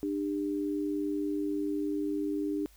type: tone pair together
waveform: sine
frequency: 299.7 / 400 Hz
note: D4 / G4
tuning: +35 / +35 cents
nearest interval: perfect fourth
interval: 500 cents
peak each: -30 / -35 dBFS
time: 0.03-2.66 s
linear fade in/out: 0 ms
effects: added 50 Hz sine -57 dBFS peak until 2.76 s + white hiss -62 dBFS RMS until 2.76 s